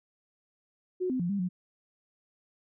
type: tone with pitch steps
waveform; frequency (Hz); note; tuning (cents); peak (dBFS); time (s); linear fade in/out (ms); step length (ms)
sine; 366.4 / 256.8 / 174.4 / 200.2 / 180.7; F#4 / C4 / F3 / G3 / F#3; -17 / -32 / -2 / +37 / -41; -27; 1-1.49; 20; 98
effects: none